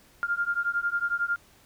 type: beating tone pair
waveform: sine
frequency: 1396.9 / 1407.9 Hz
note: F6 / F6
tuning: 0 / +14 cents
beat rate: 11 Hz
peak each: -28 dBFS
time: 0.23-1.36 s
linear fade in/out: 0 ms
effects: pink hiss -58 dBFS RMS until 1.65 s